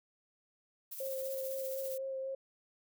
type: noise with tremolo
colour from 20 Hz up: violet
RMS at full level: -43 dBFS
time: 0.91-1.98 s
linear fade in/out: 10 ms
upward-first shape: sine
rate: 15 Hz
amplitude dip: 40%
type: tone with vibrato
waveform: sine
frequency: 533 Hz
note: C5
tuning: 32 cents sharp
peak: -36 dBFS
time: 1-2.35 s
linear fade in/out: 5 ms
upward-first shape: sine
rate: 4 Hz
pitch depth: 14 cents each way
effects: none